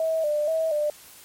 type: tone with vibrato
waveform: sine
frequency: 620 Hz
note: D#5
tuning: 6 cents flat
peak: -21 dBFS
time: 0-0.9 s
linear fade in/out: 2 ms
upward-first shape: square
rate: 2.1 Hz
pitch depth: 66 cents each way
effects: white hiss -48 dBFS RMS until 1.24 s + MP3 64 kbps